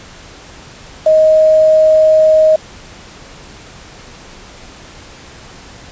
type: tone with quantisation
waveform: sine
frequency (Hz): 627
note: D#5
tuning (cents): +13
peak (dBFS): -5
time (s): 1.06-2.56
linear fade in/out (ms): 5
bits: 5
effects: pink hiss -36 dBFS RMS until 5.91 s + resampled to 16000 Hz